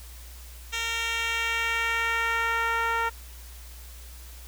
10% pulse tone with band-pass filter sweep, 459.6 Hz, A#4, 25 cents flat, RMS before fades -27 dBFS, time 0.72-3.1 s, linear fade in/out 20 ms, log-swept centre 4000 to 1100 Hz, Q 1.2, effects added 60 Hz sine -42 dBFS peak until 4.47 s + white hiss -49 dBFS RMS until 4.47 s

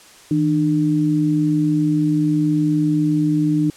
sine tone pair together, 159.23 / 300 Hz, D#3 / D4, +40 / +37 cents, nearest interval major seventh, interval 1097 cents, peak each -19 / -16 dBFS, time 0.31-3.7 s, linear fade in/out 2 ms, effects white hiss -45 dBFS RMS until 3.76 s + low-pass 9000 Hz 12 dB/octave

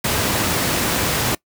pink noise, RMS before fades -19 dBFS, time 0.04-1.35 s, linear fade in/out 5 ms, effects noise-tail reverb RT60 0.1 s tail -22 dB re dry + high-pass 80 Hz 12 dB/octave

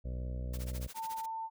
harmonic tone, 62 Hz, B1, 7 cents sharp, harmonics 1 / 2 / 3 / 4 / 5 / 6 / 7 / 8 / 9 / 10, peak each -36 / -43 / -50 / -52 / -60 / -60 / -62 / -54 / -55 / -58 dBFS, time 0.04-0.88 s, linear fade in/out 20 ms
white noise with tremolo, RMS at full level -46 dBFS, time 0.53-1.26 s, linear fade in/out 10 ms, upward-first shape sine, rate 14 Hz, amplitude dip 95%
sine tone, 895 Hz, A5, 29 cents sharp, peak -36 dBFS, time 0.94-1.5 s, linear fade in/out 50 ms
effects none

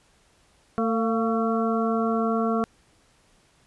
harmonic tone with a mistuned harmonic, 224.7 Hz, A3, 37 cents sharp, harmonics 1 / 2 / 3 / 5 / 6, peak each -24 / -27 / -29 / -31 / -32 dBFS, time 0.78-2.64 s, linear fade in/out 0 ms, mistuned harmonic 3, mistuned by +45 cents, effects pink hiss -61 dBFS RMS until 3.66 s + resampled to 24000 Hz

